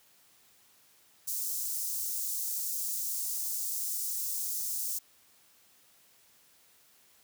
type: high-pass noise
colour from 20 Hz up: white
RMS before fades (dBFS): -34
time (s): 1.27-4.99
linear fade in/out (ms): 10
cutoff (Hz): 5800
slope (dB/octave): 24
effects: white hiss -63 dBFS RMS until 7.23 s + high-pass 60 Hz 12 dB/octave